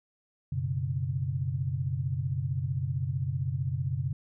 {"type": "chord", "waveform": "sine", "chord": "F# suspended fourth", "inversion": "none", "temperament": "equal with one note detuned", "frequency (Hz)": [92.5, 123.47, 138.99], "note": ["F#2", "B2", "C#3"], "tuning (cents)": [0, 0, 5], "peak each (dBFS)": [-34, -32, -31], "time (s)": [0.52, 4.13], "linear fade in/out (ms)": 5, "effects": []}